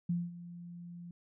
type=tone with ADSR envelope; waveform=sine; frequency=173.3 Hz; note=F3; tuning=13 cents flat; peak=-28 dBFS; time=0.09-1.11 s; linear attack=7 ms; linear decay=210 ms; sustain=-16 dB; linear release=3 ms; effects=none